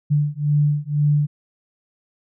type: beating tone pair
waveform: sine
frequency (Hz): 146.3 / 148.3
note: D3 / D3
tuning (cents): -6 / +17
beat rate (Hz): 2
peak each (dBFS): -19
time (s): 0.1-1.27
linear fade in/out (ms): 20
effects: none